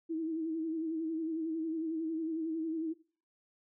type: tone with vibrato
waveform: sine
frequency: 322.5 Hz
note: E4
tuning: 38 cents flat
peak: -32 dBFS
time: 0.09-2.94 s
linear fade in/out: 20 ms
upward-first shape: sine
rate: 11 Hz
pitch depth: 49 cents each way
effects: noise-tail reverb RT60 0.4 s tail -18 dB re dry